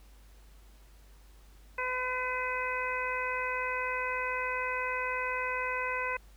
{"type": "harmonic tone", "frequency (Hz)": 506, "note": "B4", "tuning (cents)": 42, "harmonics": [1, 2, 3, 4, 5], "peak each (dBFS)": [-38, -35, -37, -37, -37], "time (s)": [1.78, 6.17], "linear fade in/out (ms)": 5, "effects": ["added 50 Hz sine -53 dBFS peak until 6.36 s", "pink hiss -63 dBFS RMS until 6.36 s"]}